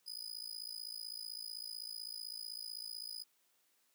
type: tone with amplitude modulation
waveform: 40% pulse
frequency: 4981 Hz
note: D#8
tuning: 1 cent sharp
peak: -38 dBFS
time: 0.06-3.24 s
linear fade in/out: 20 ms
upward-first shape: sine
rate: 55.8 Hz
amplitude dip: 100%
effects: white hiss -75 dBFS RMS until 3.94 s + high-pass 200 Hz 12 dB/octave